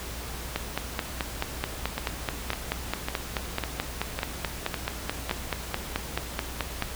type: two click trains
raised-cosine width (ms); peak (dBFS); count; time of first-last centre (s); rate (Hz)
0.3; -10 / -12; 30 / 7; 0.56-6.823 / 1.98-5.295; 4.63 / 1.81
effects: added 60 Hz sine -39 dBFS peak until 6.95 s + pink hiss -38 dBFS RMS until 6.95 s